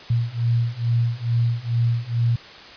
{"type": "beating tone pair", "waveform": "sine", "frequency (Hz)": [116.54, 118.84], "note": ["A#2", "A#2"], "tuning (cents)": [0, 34], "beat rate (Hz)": 2.3, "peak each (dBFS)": [-22, -21], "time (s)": [0.1, 2.36], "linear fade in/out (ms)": 5, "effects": ["white hiss -41 dBFS RMS until 2.76 s", "resampled to 11025 Hz"]}